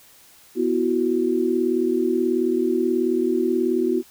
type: chord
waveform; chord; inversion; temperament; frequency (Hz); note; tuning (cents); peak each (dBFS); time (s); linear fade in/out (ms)
sine; B suspended fourth; none; equal with one note detuned; 246.9 / 331.5 / 370; B3 / E4 / F#4; 0 / +10 / 0; -24 / -23 / -21; 0.55-4.03; 50
effects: white hiss -51 dBFS RMS until 4.1 s